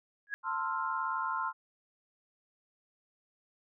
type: tone with exponential growth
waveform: sine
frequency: 1661.2 Hz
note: G#6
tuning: in tune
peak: -28 dBFS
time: 0.27-0.34 s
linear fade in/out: 0 ms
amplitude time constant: 15 ms
type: chord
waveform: sine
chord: F major seventh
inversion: first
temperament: equal with one note detuned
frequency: 893.8 / 1046.5 / 1318.5 / 1396.9 Hz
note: A5 / C6 / E6 / F6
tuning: +27 / 0 / 0 / 0 cents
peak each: -38 / -34 / -39 / -37 dBFS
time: 0.43-1.53 s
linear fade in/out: 50 ms
effects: none